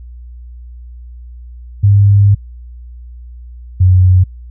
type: tone pair in turn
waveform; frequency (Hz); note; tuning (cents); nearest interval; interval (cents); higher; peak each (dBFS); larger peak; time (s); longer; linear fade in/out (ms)
sine; 100.9 / 91.91; G#2 / F#2; -49 / -11; major second; 162; first; -4; neither; 1.83-2.35 / 3.8-4.24; first; 10
effects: added 60 Hz sine -29 dBFS peak until 4.5 s